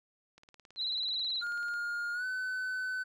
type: click train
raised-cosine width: 0.2 ms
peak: -38 dBFS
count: 26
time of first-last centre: 0.38-1.739 s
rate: 18.4 Hz
type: tone with vibrato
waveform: sine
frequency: 3979 Hz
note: B7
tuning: 12 cents sharp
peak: -31 dBFS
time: 0.76-1.44 s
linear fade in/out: 50 ms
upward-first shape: triangle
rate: 19 Hz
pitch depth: 71 cents each way
type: tone with pitch glide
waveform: triangle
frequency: 1418 to 1511 Hz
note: F6 to F#6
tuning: +26 to +36 cents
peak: -31 dBFS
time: 1.41-3.04 s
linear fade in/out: 20 ms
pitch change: +110 cents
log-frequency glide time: 2.13-2.25 s
effects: none